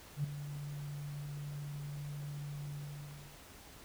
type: tone with ADSR envelope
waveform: sine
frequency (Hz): 145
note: D3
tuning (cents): -22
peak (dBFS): -29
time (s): 0.16-3.42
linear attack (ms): 81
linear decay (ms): 5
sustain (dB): -11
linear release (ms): 700
effects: pink hiss -55 dBFS RMS until 3.84 s